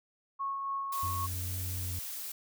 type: tone with tremolo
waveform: sine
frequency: 1098 Hz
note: C#6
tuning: 17 cents flat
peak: -31 dBFS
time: 0.39-1.27 s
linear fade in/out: 20 ms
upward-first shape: sine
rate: 3.6 Hz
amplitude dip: 30%
type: noise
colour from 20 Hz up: blue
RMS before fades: -40 dBFS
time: 0.92-2.32 s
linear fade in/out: 5 ms
type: tone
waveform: triangle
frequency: 90.1 Hz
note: F#2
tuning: 45 cents flat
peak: -33 dBFS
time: 1.03-1.99 s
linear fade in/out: 0 ms
effects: none